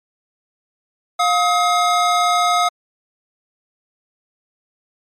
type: tone pair together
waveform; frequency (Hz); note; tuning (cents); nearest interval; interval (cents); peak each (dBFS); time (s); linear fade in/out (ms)
square; 708.7 / 1269; F5 / D#6; +25 / +34; minor seventh; 1009; -17; 1.19-2.69; 10
effects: low-pass 8000 Hz 12 dB/octave + MP3 64 kbps